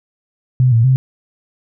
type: tone with pitch steps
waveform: sine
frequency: 127.3 / 114.6 / 130.8 Hz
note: C3 / A#2 / C3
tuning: -47 / -29 / 0 cents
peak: -8 dBFS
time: 0.6-0.96 s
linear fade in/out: 0 ms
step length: 120 ms
effects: none